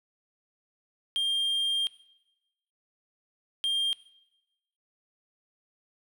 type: tone bursts at uneven times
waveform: triangle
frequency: 3200 Hz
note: G7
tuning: 35 cents sharp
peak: -23 dBFS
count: 2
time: 1.16-1.87 / 3.64-3.93 s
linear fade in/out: 0 ms
effects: noise-tail reverb RT60 0.9 s tail -18 dB re dry